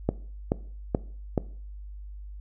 click train, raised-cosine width 2 ms, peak -9 dBFS, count 4, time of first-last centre 0.09-1.378 s, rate 2.33 Hz, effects noise-tail reverb RT60 0.5 s tail -19 dB re dry + added 50 Hz sine -38 dBFS peak until 2.4 s

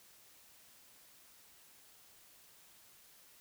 silence, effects white hiss -62 dBFS RMS until 3.4 s

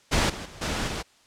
pink noise with level steps, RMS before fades -22 / -36 / -44 / -28 / -31 dBFS, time 0.11-1.03 s, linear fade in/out 20 ms, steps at 0.29 / 0.45 / 0.61 / 0.87 s, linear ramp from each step 10 ms, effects white hiss -59 dBFS RMS until 1.26 s + low-pass 7000 Hz 12 dB/octave

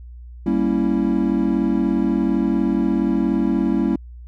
triangle chord, G diminished seventh, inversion none, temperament equal, 196 / 233.1 / 277.2 / 329.6 Hz, G3 / Bb3 / Db4 / Fb4, 0 / 0 / 0 / 0 cents, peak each -20 dBFS, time 0.46-3.96 s, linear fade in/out 5 ms, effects added 60 Hz sine -35 dBFS peak until 4.27 s

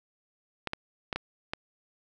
clicks, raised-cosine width 0.3 ms, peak -15 dBFS, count 5, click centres 0.673 / 0.734 / 1.128 / 1.16 / 1.535 s, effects none

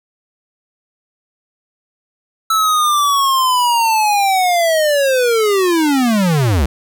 square linear sweep, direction down, 1318.5 to 60 Hz, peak -12 dBFS, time 2.5-6.66 s, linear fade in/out 5 ms, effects none

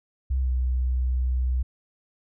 sine tone with pitch glide, 65.41 to 63.04 Hz, C2 to B1, 0 to +36 cents, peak -21 dBFS, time 0.3-1.63 s, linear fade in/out 10 ms, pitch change -64 cents, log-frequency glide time 0.4-0.49 s, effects none

